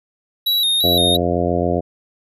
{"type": "tone with vibrato", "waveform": "square", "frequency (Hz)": 3799, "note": "A#7", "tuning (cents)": 32, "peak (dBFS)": -15, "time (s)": [0.46, 1.17], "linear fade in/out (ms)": 10, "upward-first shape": "square", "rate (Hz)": 2.9, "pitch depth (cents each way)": 48}
{"type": "harmonic tone", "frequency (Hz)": 87.31, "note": "F2", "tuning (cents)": 0, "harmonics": [1, 2, 3, 4, 5, 6, 7, 8], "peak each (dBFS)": [-24, -24, -24, -24, -24, -24, -24, -24], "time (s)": [0.83, 1.81], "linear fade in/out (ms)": 20}
{"effects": []}